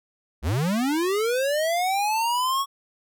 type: linear sweep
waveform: square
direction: up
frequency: 59.8 to 1120 Hz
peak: -22 dBFS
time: 0.42-2.66 s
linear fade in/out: 50 ms
effects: none